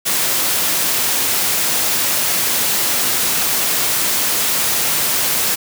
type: high-pass noise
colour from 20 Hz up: white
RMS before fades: -17 dBFS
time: 0.05-5.56 s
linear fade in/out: 20 ms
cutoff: 100 Hz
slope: 12 dB/octave
effects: none